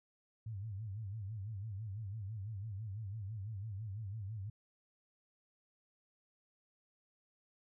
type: tone with vibrato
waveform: sine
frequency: 103.83 Hz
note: G#2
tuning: in tune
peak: -40 dBFS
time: 0.46-4.5 s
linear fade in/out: 5 ms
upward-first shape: sine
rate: 6 Hz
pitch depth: 160 cents each way
effects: none